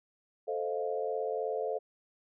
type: chord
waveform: sine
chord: F dominant seventh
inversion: first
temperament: equal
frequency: 440 / 523.3 / 622.3 / 698.5 Hz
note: A4 / C5 / Eb5 / F5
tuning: 0 / 0 / 0 / 0 cents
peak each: -34 / -36 / -39 / -38 dBFS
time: 0.47-1.79 s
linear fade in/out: 20 ms
effects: none